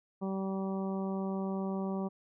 harmonic tone, 192.5 Hz, G3, 31 cents flat, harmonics 1 / 2 / 3 / 4 / 5 / 6, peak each -33 / -39 / -43 / -45 / -47 / -49 dBFS, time 0.21-2.09 s, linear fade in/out 20 ms, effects none

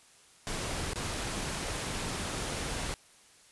pink noise with dropouts, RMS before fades -35 dBFS, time 0.47-2.94 s, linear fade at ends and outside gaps 0 ms, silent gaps 0.934-0.958 s, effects white hiss -59 dBFS RMS until 3.51 s + resampled to 24000 Hz

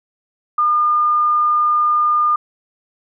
sine tone, 1211 Hz, D#6, 47 cents flat, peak -12 dBFS, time 0.58-2.36 s, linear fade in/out 5 ms, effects none

